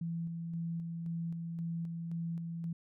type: tone with tremolo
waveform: sine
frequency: 167.3 Hz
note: E3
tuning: 26 cents sharp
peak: -34 dBFS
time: 0.01-2.73 s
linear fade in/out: 5 ms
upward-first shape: square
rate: 1.9 Hz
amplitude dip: 30%
effects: none